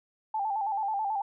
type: tone with vibrato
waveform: sine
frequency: 833 Hz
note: G#5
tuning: 5 cents sharp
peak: -27 dBFS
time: 0.34-1.22 s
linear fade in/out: 5 ms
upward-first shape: square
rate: 9.2 Hz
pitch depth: 80 cents each way
effects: none